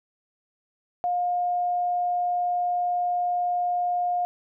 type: tone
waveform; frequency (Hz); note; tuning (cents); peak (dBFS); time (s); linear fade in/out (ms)
sine; 711; F5; +31; -22; 1.04-4.25; 0
effects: none